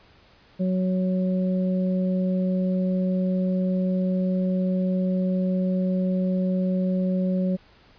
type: harmonic tone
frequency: 185 Hz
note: F#3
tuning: in tune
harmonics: 1 / 2 / 3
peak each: -21 / -35 / -30 dBFS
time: 0.59-7.57 s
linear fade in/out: 20 ms
effects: pink hiss -55 dBFS RMS until 7.98 s + resampled to 11025 Hz